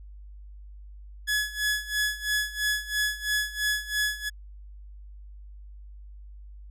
sawtooth tone with tremolo, 1696 Hz, G#6, 36 cents sharp, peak -19 dBFS, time 1.27-4.3 s, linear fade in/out 20 ms, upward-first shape sine, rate 3 Hz, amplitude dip 85%, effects added 50 Hz sine -42 dBFS peak until 6.7 s + resampled to 32000 Hz

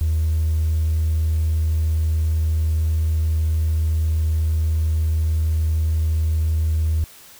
sine tone with hard clipping, 79.3 Hz, D#2, 33 cents sharp, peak -17 dBFS, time 0.01-7.04 s, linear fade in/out 0 ms, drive 1 dB, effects white hiss -45 dBFS RMS until 7.39 s

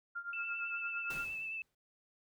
sine tone with tremolo, 1396.9 Hz, F6, in tune, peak -36 dBFS, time 0.15-1.25 s, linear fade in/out 10 ms, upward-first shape triangle, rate 8.8 Hz, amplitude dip 90%
sine tone with vibrato, 2637 Hz, E7, in tune, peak -38 dBFS, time 0.33-1.62 s, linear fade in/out 2 ms, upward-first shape sine, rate 9.3 Hz, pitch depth 19 cents each way
pink noise with exponential decay, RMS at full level -45 dBFS, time 1.1-1.75 s, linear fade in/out 5 ms, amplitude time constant 140 ms
effects none

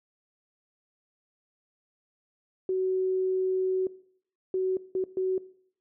sine tone bursts at uneven times, 374.6 Hz, F#4, 21 cents sharp, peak -24 dBFS, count 4, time 2.69-3.87 / 4.54-4.77 / 4.95-5.04 / 5.17-5.38 s, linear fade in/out 2 ms, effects noise-tail reverb RT60 0.6 s tail -19 dB re dry

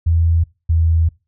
sine tone pair in turn, 83 / 81.81 Hz, E2 / E2, +12 / -13 cents, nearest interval unison, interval 25 cents, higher first, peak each -11 dBFS, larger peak neither, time 0.06-0.44 / 0.69-1.09 s, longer second, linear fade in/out 10 ms, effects noise-tail reverb RT60 0.3 s tail -24 dB re dry

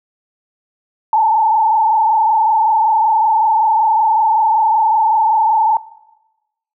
sine tone with frequency modulation, 880 Hz, A5, in tune, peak -9 dBFS, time 1.13-5.77 s, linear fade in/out 2 ms, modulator 25.3 Hz, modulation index 1.5, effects noise-tail reverb RT60 1.0 s tail -19 dB re dry

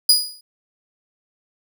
sawtooth tone with exponential decay, 4916 Hz, D#8, 22 cents flat, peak -5 dBFS, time 0.09-0.41 s, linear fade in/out 5 ms, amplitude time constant 68 ms, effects none

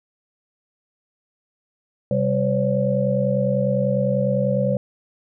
sine tone cluster, 130.2 / 196.8 / 515 / 565 Hz, C3 / G3 / C5 / C#5, -8 / +7 / -28 / +33 cents, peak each -23 dBFS, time 2.11-4.77 s, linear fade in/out 2 ms, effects none

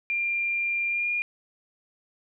sine tone with pitch glide, 2389 to 2421 Hz, D7 to D#7, +29 to -48 cents, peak -24 dBFS, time 0.1-1.22 s, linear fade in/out 0 ms, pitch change +23 cents, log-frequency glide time 0.89-1.09 s, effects none

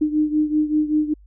sine beating tone pair, 302.9 / 308.1 Hz, D#4 / D#4, -46 / -17 cents, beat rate 5.2 Hz, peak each -18 / -22 dBFS, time 0.01-1.14 s, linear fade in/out 10 ms, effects added 50 Hz sine -45 dBFS peak until 1.26 s

